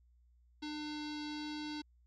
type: tone with low-pass filter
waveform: square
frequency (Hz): 300.2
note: D4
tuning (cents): +38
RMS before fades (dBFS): -42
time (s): 0.62-1.82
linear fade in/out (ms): 10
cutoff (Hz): 4400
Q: 4.6
effects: added 60 Hz sine -64 dBFS peak until 2.06 s